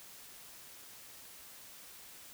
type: silence
effects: white hiss -53 dBFS RMS until 2.33 s